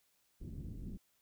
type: low-pass noise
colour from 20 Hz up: pink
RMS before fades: -45 dBFS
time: 0.4-0.98 s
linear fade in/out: 20 ms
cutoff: 280 Hz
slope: 24 dB/octave
effects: white hiss -75 dBFS RMS until 1.21 s